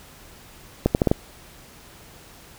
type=accelerating click train; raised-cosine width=2 ms; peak=-3 dBFS; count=5; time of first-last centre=0.86-1.115 s; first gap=89 ms; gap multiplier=0.78; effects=pink hiss -47 dBFS RMS until 2.58 s